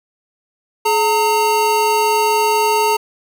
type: tone pair together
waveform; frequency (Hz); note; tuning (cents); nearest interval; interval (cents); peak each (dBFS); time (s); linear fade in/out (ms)
square; 424.9 / 914; G#4 / A#5; +40 / -34; octave + minor second; 1326; -18 / -15; 0.85-2.97; 10
effects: none